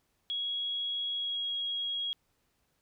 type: tone with pitch glide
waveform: sine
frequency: 3322 to 3297 Hz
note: G#7 to G#7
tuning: 0 to -13 cents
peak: -31 dBFS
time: 0.3-2.13 s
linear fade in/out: 0 ms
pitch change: -13 cents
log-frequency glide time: 1.14-1.43 s
effects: pink hiss -75 dBFS RMS until 2.81 s